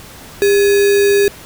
sine tone with sample-and-hold, 403 Hz, G4, 48 cents sharp, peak -8 dBFS, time 0.42-1.28 s, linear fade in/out 0 ms, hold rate 2100 Hz, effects pink hiss -36 dBFS RMS until 1.45 s

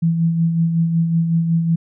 sine tone with tremolo, 165.9 Hz, E3, 11 cents sharp, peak -12 dBFS, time 0.02-1.76 s, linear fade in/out 10 ms, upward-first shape sine, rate 5.4 Hz, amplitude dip 45%, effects none

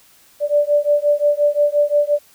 sine beating tone pair, 583 / 588.7 Hz, D5 / D5, -13 / +4 cents, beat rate 5.7 Hz, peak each -16 dBFS, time 0.4-2.19 s, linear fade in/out 50 ms, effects white hiss -51 dBFS RMS until 2.34 s

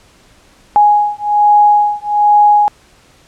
sine beating tone pair, 830.6 / 831.8 Hz, G#5 / G#5, 0 / +2 cents, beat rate 1.2 Hz, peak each -10 dBFS, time 0.76-2.68 s, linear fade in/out 0 ms, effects pink hiss -47 dBFS RMS until 3.27 s + low-pass 9000 Hz 12 dB/octave

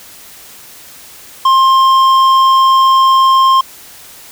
triangle tone with tanh clipping, 1059 Hz, C6, 21 cents sharp, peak -7 dBFS, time 1.45-3.61 s, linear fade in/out 5 ms, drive 13 dB, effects white hiss -36 dBFS RMS until 4.31 s

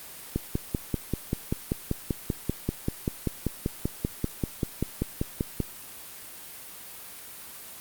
click train, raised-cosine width 3 ms, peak -12 dBFS, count 28, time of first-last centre 0.36-5.603 s, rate 5.15 Hz, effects white hiss -43 dBFS RMS until 7.8 s + Opus 32 kbps

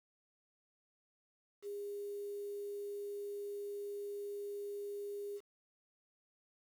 sine tone with quantisation, 406.9 Hz, G#4, 35 cents flat, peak -40 dBFS, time 1.62-5.41 s, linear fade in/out 50 ms, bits 10, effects none

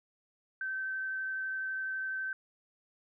sine tone with vibrato, 1544 Hz, G6, 27 cents flat, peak -33 dBFS, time 0.61-2.33 s, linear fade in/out 2 ms, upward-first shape triangle, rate 12 Hz, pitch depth 9 cents each way, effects none

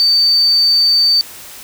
triangle tone, 4580 Hz, D8, 44 cents flat, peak -5 dBFS, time 0-1.21 s, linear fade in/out 0 ms, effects tanh soft clip ceiling -7 dBFS + white hiss -34 dBFS RMS until 1.63 s

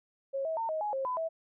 sine tone with pitch steps, 545 / 644 / 908 / 630 / 837 / 536 / 1004 / 651 Hz, C#5 / E5 / A#5 / D#5 / G#5 / C5 / B5 / E5, -29 / -41 / -46 / +21 / +13 / +42 / +28 / -22 cents, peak -30 dBFS, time 0.33-1.29 s, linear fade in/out 20 ms, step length 120 ms, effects none

